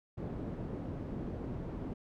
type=low-pass noise; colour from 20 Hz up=white; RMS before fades=-40 dBFS; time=0.17-1.94 s; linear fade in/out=10 ms; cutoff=280 Hz; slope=12 dB/octave; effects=none